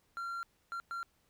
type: tone bursts at uneven times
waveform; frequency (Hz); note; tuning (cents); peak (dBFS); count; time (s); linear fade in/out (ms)
triangle; 1376; F6; -26; -35; 3; 0.17-0.43 / 0.72-0.8 / 0.91-1.03; 0
effects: pink hiss -73 dBFS RMS until 1.29 s